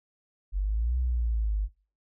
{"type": "exponential two-way sweep", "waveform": "sine", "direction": "up then down", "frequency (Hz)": [45.66, 63.5, 49.29], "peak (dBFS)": -24, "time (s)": [0.52, 1.69], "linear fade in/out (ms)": 50, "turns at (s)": 0.98, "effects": ["noise-tail reverb RT60 0.4 s tail -25 dB re dry"]}